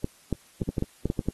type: clicks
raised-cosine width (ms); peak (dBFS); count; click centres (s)
3; -12; 10; 0.044 / 0.327 / 0.618 / 0.69 / 0.782 / 0.824 / 1.056 / 1.101 / 1.192 / 1.286
effects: white hiss -57 dBFS RMS until 1.33 s + AAC 32 kbps